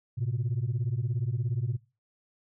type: beating tone pair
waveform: sine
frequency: 111.2 / 128.2 Hz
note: A2 / C3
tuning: +19 / -35 cents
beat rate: 17 Hz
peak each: -28 dBFS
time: 0.17-1.77 s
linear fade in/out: 20 ms
effects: noise-tail reverb RT60 0.3 s tail -23 dB re dry + tanh soft clip ceiling -23 dBFS